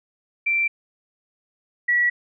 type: tone pair in turn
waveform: sine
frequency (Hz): 2349 / 1935.5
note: D7 / B6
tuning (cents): 0 / -35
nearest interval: minor third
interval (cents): 335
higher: first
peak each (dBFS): -18 / -16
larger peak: second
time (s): 0.46-0.68 / 1.88-2.1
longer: neither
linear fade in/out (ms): 10
effects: none